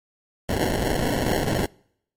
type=noise with sample-and-hold; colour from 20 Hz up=blue; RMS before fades=-23 dBFS; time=0.49-1.66 s; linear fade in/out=2 ms; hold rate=1225 Hz; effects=noise-tail reverb RT60 0.7 s tail -26 dB re dry + MP3 64 kbps